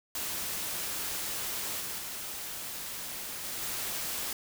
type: noise with level steps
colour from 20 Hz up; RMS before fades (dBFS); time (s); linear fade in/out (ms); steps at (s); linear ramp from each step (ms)
white; -35 / -37 / -39 / -37 / -35; 0.15-4.33; 2; 1.8 / 1.98 / 3.44 / 3.61; 5
effects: none